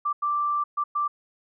sine tone bursts at uneven times, 1174.7 Hz, D6, in tune, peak -22 dBFS, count 4, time 0.05-0.13 / 0.22-0.64 / 0.77-0.84 / 0.95-1.08 s, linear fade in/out 10 ms, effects none

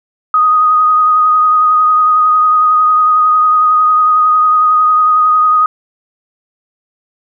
sine tone with vibrato, 1246 Hz, D#6, 2 cents sharp, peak -6 dBFS, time 0.34-5.66 s, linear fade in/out 2 ms, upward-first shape sine, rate 11 Hz, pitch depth 19 cents each way, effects none

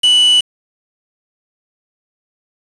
triangle tone with quantisation, 2960 Hz, F#7, in tune, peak -6 dBFS, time 0.03-0.41 s, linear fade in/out 10 ms, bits 3, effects resampled to 24000 Hz

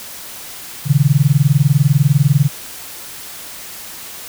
sine tone with tremolo, 141.3 Hz, C#3, 34 cents sharp, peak -5 dBFS, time 0.85-2.5 s, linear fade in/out 50 ms, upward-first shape sine, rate 20 Hz, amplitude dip 100%, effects white hiss -32 dBFS RMS until 4.28 s

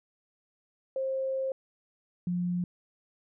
sine tone pair in turn, 531 / 177.2 Hz, C5 / F3, +25 / +25 cents, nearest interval octave + perfect fifth, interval 1900 cents, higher first, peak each -28 / -27 dBFS, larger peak second, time 0.96-1.52 / 2.27-2.64 s, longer first, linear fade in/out 2 ms, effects none

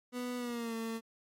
30% pulse tone with pitch glide, 246.9 to 226.4 Hz, B3 to A3, 0 to +50 cents, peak -33 dBFS, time 0.12-1.01 s, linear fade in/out 50 ms, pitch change -150 cents, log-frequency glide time 0.37-0.75 s, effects MP3 64 kbps

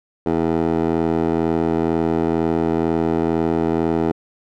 15% pulse tone with band-pass filter, 82.1 Hz, E2, 6 cents flat, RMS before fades -19 dBFS, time 0.26-4.12 s, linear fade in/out 5 ms, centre 460 Hz, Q 1.9, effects none

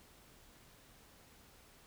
silence, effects pink hiss -62 dBFS RMS until 1.86 s

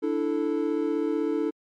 triangle chord, D suspended second, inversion none, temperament equal, 293.7 / 329.6 / 440 Hz, D4 / E4 / A4, 0 / 0 / 0 cents, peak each -26 dBFS, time 0.02-1.51 s, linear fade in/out 20 ms, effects MP3 64 kbps

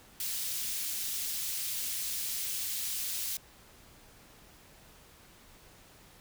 white high-pass noise, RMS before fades -35 dBFS, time 0.2-3.37 s, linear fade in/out 2 ms, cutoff 2900 Hz, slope 12 dB/octave, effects pink hiss -57 dBFS RMS until 6.2 s

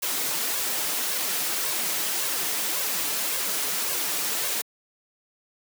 white noise with flanger, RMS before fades -27 dBFS, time 0.02-4.62 s, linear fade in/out 10 ms, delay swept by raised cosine 1.8 to 7 ms, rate 1.8 Hz, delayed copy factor +0.6, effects high-pass 200 Hz 12 dB/octave

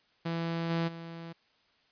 sawtooth tone with level steps, 166.7 Hz, E3, 20 cents sharp, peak -27 / -24 / -37 dBFS, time 0.25-1.33 s, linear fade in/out 10 ms, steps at 0.69 / 0.87 s, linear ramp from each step 20 ms, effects white hiss -68 dBFS RMS until 1.91 s + resampled to 11025 Hz

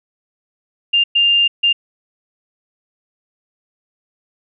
sine tone bursts at uneven times, 2800 Hz, F7, 4 cents sharp, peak -10 dBFS, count 3, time 0.93-1.04 / 1.15-1.48 / 1.63-1.73 s, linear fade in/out 10 ms, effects none

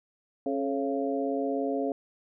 harmonic tone with a mistuned harmonic, 137.2 Hz, C#3, 17 cents flat, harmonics 2 / 3 / 4 / 5, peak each -30 / -32 / -33 / -34 dBFS, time 0.46-1.92 s, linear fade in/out 2 ms, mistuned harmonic 3, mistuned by +68 cents, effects none

